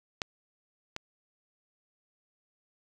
clicks, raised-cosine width 0.2 ms, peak -13 / -18 dBFS, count 2, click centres 0.218 / 0.964 s, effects 8-bit

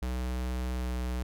square tone with pitch glide, 62.6 to 61.99 Hz, B1 to B1, +24 to +7 cents, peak -31 dBFS, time 0.02-1.23 s, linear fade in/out 5 ms, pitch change -17 cents, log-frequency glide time 0.76-0.87 s, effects none

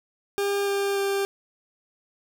40% pulse tone with pitch steps, 401.3 / 398.5 / 395.8 Hz, G4 / G4 / G4, +41 / +28 / +17 cents, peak -22 dBFS, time 0.38-1.25 s, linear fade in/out 0 ms, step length 290 ms, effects none

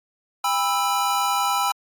square chord, E minor, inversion first, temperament equal with one note detuned, 803.2 / 987.8 / 1318.5 Hz, G5 / B5 / E6, +42 / 0 / 0 cents, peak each -25 dBFS, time 0.44-1.72 s, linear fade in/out 5 ms, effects AAC 64 kbps

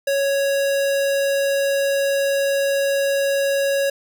square tone, 554.4 Hz, C#5, in tune, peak -18 dBFS, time 0.07-3.9 s, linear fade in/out 5 ms, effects none

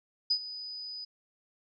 sine tone with ADSR envelope, 4978 Hz, D#8, in tune, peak -22 dBFS, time 0.3-1.05 s, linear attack 10 ms, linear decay 73 ms, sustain -16 dB, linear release 10 ms, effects none

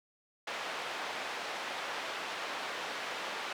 pink band-pass noise, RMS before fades -39 dBFS, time 0.47-3.53 s, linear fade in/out 5 ms, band 620 to 3500 Hz, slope 12 dB/octave, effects none

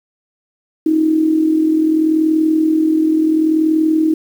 sine tone with amplitude modulation, 315.7 Hz, D#4, 25 cents sharp, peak -8 dBFS, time 0.86-4.14 s, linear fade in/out 5 ms, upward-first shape sine, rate 40.7 Hz, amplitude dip 55%, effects 7-bit

